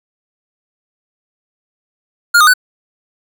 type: tone with pitch steps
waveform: square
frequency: 1418 / 1232 / 1496 Hz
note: F6 / D#6 / F#6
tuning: +26 / -17 / +19 cents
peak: -6 dBFS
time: 2.34-2.538 s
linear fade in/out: 10 ms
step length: 66 ms
effects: none